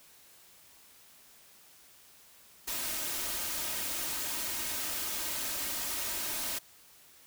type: noise with comb filter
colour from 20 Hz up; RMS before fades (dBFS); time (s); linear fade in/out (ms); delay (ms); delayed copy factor
white; -35; 2.67-6.59; 10; 3.2; +0.5
effects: white hiss -58 dBFS RMS until 7.26 s